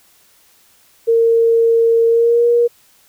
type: tone with pitch glide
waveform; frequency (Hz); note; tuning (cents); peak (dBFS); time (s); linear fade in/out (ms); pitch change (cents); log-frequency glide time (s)
sine; 459.2 to 474.6; A#4 to A#4; -26 to +31; -9; 1.07-2.68; 20; +57; 2.07-2.46
effects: white hiss -52 dBFS RMS until 3.08 s